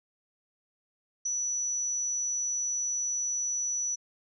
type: tone with ADSR envelope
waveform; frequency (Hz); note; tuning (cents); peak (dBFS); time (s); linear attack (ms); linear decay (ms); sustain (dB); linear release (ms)
sine; 5920; F#8; 0; -26; 1.25-3.96; 9; 9; -2; 19
effects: none